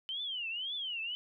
sine tone with vibrato, 3037 Hz, F#7, 44 cents sharp, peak -35 dBFS, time 0.09-1.15 s, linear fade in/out 0 ms, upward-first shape triangle, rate 1.9 Hz, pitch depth 270 cents each way, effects none

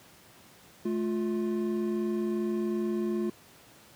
triangle tone pair together, 215.8 / 352.1 Hz, A3 / F4, -33 / +14 cents, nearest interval minor sixth, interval 847 cents, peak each -28 dBFS, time 0.85-3.3 s, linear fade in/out 5 ms, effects pink hiss -55 dBFS RMS until 3.95 s + high-pass 100 Hz 12 dB/octave

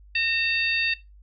harmonic tone with a mistuned harmonic, 920 Hz, A#5, 23 cents flat, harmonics 2 / 3 / 4 / 5, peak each -28 / -23 / -31 / -32 dBFS, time 0.15-0.94 s, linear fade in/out 5 ms, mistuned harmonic 3, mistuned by -52 cents, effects noise-tail reverb RT60 0.2 s tail -17 dB re dry + added 50 Hz sine -47 dBFS peak until 1.22 s

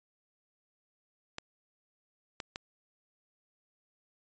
clicks, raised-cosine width 0.2 ms, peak -20 dBFS, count 3, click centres 1.384 / 2.402 / 2.559 s, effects resampled to 16000 Hz

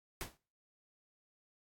pink noise with exponential decay, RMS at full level -37 dBFS, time 0.21-0.37 s, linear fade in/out 0 ms, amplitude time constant 34 ms, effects noise-tail reverb RT60 0.4 s tail -23 dB re dry + AAC 64 kbps

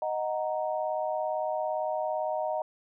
sine chord, D# minor, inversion none, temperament equal, 622.3 / 740 / 932.3 Hz, D#5 / F#5 / A#5, 0 / 0 / 0 cents, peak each -30 / -33 / -35 dBFS, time 0.02-2.62 s, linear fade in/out 2 ms, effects none

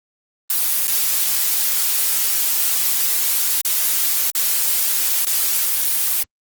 blue noise with dropouts, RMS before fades -18 dBFS, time 0.5-6.23 s, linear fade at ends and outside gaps 2 ms, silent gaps 0.873-0.878 / 3.612-3.649 / 4.303-4.35 / 5.25-5.267 s, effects Opus 24 kbps

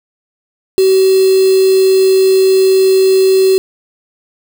sine tone with quantisation, 380.7 Hz, F#4, 49 cents sharp, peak -6 dBFS, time 0.78-3.58 s, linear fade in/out 0 ms, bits 3, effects none

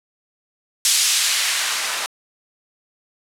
blue noise with band-pass filter sweep, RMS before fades -19 dBFS, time 0.85-2.06 s, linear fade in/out 0 ms, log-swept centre 4800 to 970 Hz, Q 0.72, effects low-pass 11000 Hz 12 dB/octave

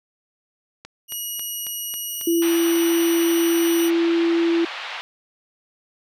click train, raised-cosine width 0.2 ms, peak -20 dBFS, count 8, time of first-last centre 0.85-2.757 s, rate 3.67 Hz
5% pulse tone with pitch glide, 2900 to 2934 Hz, F#7 to F#7, -35 to -15 cents, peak -19 dBFS, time 1.08-3.91 s, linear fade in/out 50 ms, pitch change +20 cents, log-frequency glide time 2.07-2.7 s
sine tone, 335.9 Hz, E4, 33 cents sharp, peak -16 dBFS, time 2.27-4.65 s, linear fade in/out 5 ms
white band-pass noise, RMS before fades -32 dBFS, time 2.42-5.01 s, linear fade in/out 0 ms, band 650 to 3400 Hz, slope 24 dB/octave
effects none

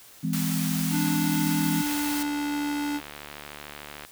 sine chord, E augmented, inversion none, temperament just, 164.81 / 206 / 257.5 Hz, E3 / G#3 / B#3, 0 / -14 / -28 cents, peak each -27 / -30 / -30 dBFS, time 0.23-1.82 s, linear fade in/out 10 ms
white band-stop noise, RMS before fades -33 dBFS, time 0.33-2.23 s, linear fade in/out 2 ms, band 280 to 640 Hz, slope 48 dB/octave
square tone with pitch glide, 293.7 to 291.2 Hz, D4 to D4, 0 to -15 cents, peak -27 dBFS, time 0.9-3.01 s, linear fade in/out 50 ms, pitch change -15 cents, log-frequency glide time 1.37-2.51 s
click train, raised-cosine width 0.3 ms, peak -22 dBFS, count 161, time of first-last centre 1.87-4.05 s, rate 73.4 Hz
effects white hiss -50 dBFS RMS until 4.11 s

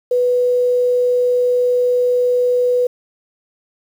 sine tone with quantisation, 493.9 Hz, B4, in tune, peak -12 dBFS, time 0.11-2.87 s, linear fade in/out 5 ms, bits 7, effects none

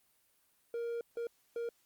triangle tone bursts at uneven times, 468.6 Hz, A#4, 9 cents sharp, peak -33 dBFS, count 3, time 0.74-1.01 / 1.17-1.27 / 1.56-1.69 s, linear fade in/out 2 ms, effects white hiss -72 dBFS RMS until 1.85 s + Opus 32 kbps

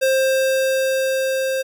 square tone with level ramp, 529 Hz, C5, 19 cents sharp, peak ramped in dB -15 to -20 dBFS, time 0.01-1.63 s, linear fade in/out 20 ms, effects none

